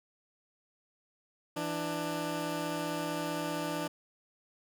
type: tone pair together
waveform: 15% pulse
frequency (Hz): 165.93 / 296.5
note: E3 / D4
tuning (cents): +12 / +17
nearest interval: minor seventh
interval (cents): 1005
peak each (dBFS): -31 / -28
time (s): 1.56-3.88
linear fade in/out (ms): 10
effects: none